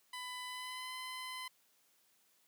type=tone with pitch glide; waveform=15% pulse; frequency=1000 to 1021 Hz; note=B5 to C6; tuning=+21 to -43 cents; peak=-36 dBFS; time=0.13-1.48 s; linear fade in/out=5 ms; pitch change=+36 cents; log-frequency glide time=0.47-0.94 s; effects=white hiss -72 dBFS RMS until 2.47 s + high-pass 150 Hz 12 dB/octave